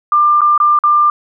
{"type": "tone with dropouts", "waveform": "sine", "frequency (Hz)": 1193, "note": "D6", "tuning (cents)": 27, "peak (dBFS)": -7, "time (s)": [0.12, 1.1], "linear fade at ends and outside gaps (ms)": 2, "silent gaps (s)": [[0.408, 0.416], [0.578, 0.601], [0.789, 0.837]], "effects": []}